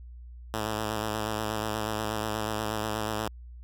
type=tone with vibrato; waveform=5% pulse; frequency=108.2 Hz; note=A2; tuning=29 cents flat; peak=-18 dBFS; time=0.54-3.28 s; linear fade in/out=0 ms; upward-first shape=square; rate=8.3 Hz; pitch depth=33 cents each way; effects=added 60 Hz sine -42 dBFS peak until 3.63 s